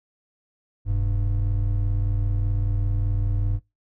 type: tone pair together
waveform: triangle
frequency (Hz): 41.58 / 99.7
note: E1 / G2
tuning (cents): +16 / +30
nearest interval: octave + minor third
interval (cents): 1514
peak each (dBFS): -21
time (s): 0.85-3.6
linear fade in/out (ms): 50
effects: noise-tail reverb RT60 0.2 s tail -21 dB re dry